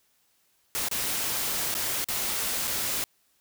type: noise with dropouts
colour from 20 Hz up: white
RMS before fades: -29 dBFS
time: 0.75-3.04 s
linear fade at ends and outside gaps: 0 ms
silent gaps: 0.885-0.913 / 1.741-1.751 / 2.043-2.086 / 2.673-2.677 s
effects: white hiss -68 dBFS RMS until 3.4 s